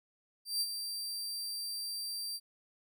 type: tone with ADSR envelope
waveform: sawtooth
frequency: 4699 Hz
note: D8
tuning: in tune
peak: -26 dBFS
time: 0.45-2.4 s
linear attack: 160 ms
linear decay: 45 ms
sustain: -8 dB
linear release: 46 ms
effects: none